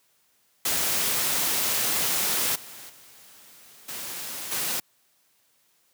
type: noise with level steps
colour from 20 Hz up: white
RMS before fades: -25 / -43 / -51 / -35 / -28 dBFS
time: 0.65-4.8 s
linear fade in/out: 5 ms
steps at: 2.55 / 2.89 / 3.88 / 4.51 s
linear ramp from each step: 10 ms
effects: white hiss -66 dBFS RMS until 5.93 s + high-pass 100 Hz 12 dB/octave